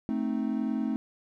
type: chord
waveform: triangle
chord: A diminished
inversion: none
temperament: equal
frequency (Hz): 220 / 261.6 / 311.1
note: A3 / C4 / Eb4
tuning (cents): 0 / 0 / 0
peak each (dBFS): -28 / -29 / -32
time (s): 0.09-0.96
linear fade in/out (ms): 0
effects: none

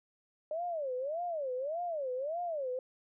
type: tone with vibrato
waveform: sine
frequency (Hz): 596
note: D5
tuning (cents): +25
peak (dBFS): -33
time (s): 0.51-2.79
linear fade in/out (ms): 2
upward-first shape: sine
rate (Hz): 1.7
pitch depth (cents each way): 300
effects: none

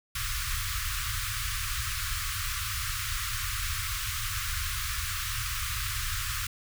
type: band-stop noise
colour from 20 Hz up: pink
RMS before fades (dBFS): -32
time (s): 0.15-6.47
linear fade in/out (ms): 5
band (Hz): 120 to 1100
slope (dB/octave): 96
effects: none

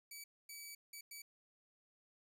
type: tone bursts at uneven times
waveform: 10% pulse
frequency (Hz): 2289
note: D7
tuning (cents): -45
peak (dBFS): -40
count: 4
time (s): 0.11-0.24 / 0.49-0.75 / 0.93-1.01 / 1.11-1.22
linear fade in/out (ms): 5
effects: none

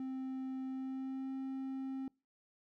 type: tone with pitch glide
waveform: triangle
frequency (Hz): 262.3 to 266.1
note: C4 to C4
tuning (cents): +4 to +29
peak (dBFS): -36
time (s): 0-2.08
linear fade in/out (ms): 2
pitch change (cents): +25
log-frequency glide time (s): 0.67-1.33
effects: noise-tail reverb RT60 0.3 s tail -26 dB re dry

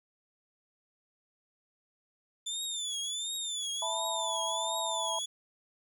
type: tone with vibrato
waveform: 25% pulse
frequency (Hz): 3513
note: A7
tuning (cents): -3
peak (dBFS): -29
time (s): 2.46-5.26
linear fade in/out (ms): 10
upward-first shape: triangle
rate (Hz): 1.4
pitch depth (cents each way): 130
type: chord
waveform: sine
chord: E suspended fourth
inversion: none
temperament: equal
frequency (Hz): 659.3 / 880 / 987.8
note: E5 / A5 / B5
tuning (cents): 0 / 0 / 0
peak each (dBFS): -37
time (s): 3.82-5.19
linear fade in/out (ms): 2
effects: none

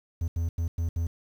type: tone bursts at uneven times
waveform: triangle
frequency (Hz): 83.6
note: E2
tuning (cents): +25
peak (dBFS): -23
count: 5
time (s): 0.21-0.28 / 0.36-0.49 / 0.58-0.68 / 0.78-0.89 / 0.96-1.07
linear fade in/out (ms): 5
effects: 9-bit

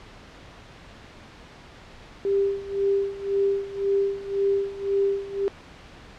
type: tone with tremolo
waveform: sine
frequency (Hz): 395.9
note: G4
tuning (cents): +17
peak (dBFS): -18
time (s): 2.25-5.48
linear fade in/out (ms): 0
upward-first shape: sine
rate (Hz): 1.9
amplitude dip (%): 85
effects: pink hiss -46 dBFS RMS until 6.18 s + low-pass 4000 Hz 12 dB/octave

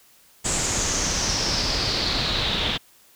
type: noise with low-pass filter sweep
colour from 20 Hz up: pink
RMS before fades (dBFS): -24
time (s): 0.44-2.78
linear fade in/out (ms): 20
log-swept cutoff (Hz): 7700 to 3400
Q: 5.8
effects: white hiss -55 dBFS RMS until 3.15 s

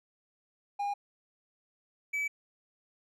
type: tone pair in turn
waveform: triangle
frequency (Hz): 811 / 2294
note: G#5 / D7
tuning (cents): -41 / -41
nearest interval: octave + tritone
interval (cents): 1800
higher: second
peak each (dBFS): -28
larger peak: neither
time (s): 0.79-0.94 / 2.13-2.28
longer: neither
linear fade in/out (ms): 10
effects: none

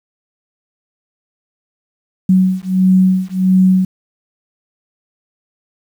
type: beating tone pair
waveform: sine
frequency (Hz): 185.9 / 187.4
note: F#3 / F#3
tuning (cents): +8 / +22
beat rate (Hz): 1.5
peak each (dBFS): -12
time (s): 2.29-3.85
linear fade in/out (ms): 5
effects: 7-bit

